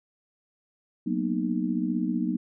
sine chord, B major seventh, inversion second, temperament just, 185.21 / 231.5 / 246.9 / 308.7 Hz, F#3 / A#3 / B3 / D#4, +2 / -12 / 0 / -14 cents, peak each -30 dBFS, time 1.06-2.37 s, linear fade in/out 10 ms, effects none

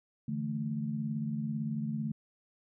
sine chord, D suspended second, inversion none, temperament equal, 146.83 / 164.81 / 220 Hz, D3 / E3 / A3, 0 / 0 / 0 cents, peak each -36 / -40 / -34 dBFS, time 0.28-2.12 s, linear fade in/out 5 ms, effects none

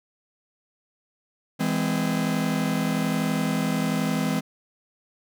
45% pulse chord, E augmented, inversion none, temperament just, 164.81 / 206 / 257.5 Hz, E3 / G#3 / B#3, 0 / -14 / -28 cents, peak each -27 dBFS, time 1.59-4.41 s, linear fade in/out 20 ms, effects none

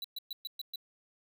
square tone bursts, 3951 Hz, B7, in tune, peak -37 dBFS, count 6, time 0.02-0.758 s, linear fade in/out 2 ms, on 23 ms, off 120 ms, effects 12-bit

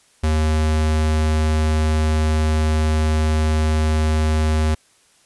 square tone, 77.78 Hz, D#2, in tune, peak -16 dBFS, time 0.23-4.75 s, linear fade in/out 10 ms, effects white hiss -56 dBFS RMS until 5.25 s + resampled to 24000 Hz

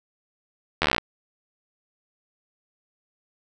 slowing click train, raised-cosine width 0.3 ms, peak -4 dBFS, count 12, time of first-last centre 0.82-0.982 s, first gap 12 ms, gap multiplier 1.04, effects none

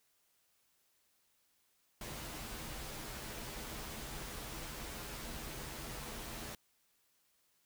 pink noise with comb filter, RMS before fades -45 dBFS, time 2.01-6.55 s, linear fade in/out 2 ms, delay 11 ms, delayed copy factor -0.55, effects white hiss -75 dBFS RMS until 7.65 s

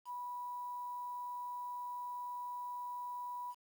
sine tone with quantisation, 981 Hz, B5, 12 cents flat, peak -40 dBFS, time 0.05-3.55 s, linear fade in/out 50 ms, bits 10, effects none

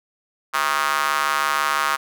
square tone with high-pass filter, 73 Hz, D2, 10 cents flat, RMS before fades -21 dBFS, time 0.53-1.97 s, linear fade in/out 20 ms, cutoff 1200 Hz, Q 3.4, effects none

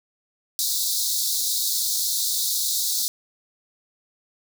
pink high-pass noise, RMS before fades -24 dBFS, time 0.59-3.08 s, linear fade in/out 0 ms, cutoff 3700 Hz, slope 96 dB/octave, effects none

